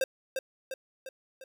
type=tone with echo; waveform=square; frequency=529 Hz; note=C5; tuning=19 cents sharp; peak=-25 dBFS; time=0.01-0.04 s; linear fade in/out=2 ms; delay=350 ms; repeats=4; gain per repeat=-5 dB; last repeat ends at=1.44 s; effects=none